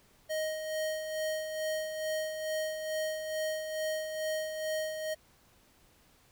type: tone with tremolo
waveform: square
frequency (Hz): 625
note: D#5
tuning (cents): +8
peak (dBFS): -31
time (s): 0.29-5.15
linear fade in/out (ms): 20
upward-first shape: sine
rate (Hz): 2.3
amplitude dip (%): 50
effects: pink hiss -64 dBFS RMS until 6.31 s